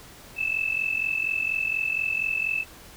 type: tone with amplitude modulation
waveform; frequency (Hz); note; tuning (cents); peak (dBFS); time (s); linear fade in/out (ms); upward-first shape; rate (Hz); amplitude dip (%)
sine; 2626; E7; -7; -20; 0.36-2.65; 50; sine; 44.2; 80
effects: pink hiss -47 dBFS RMS until 2.96 s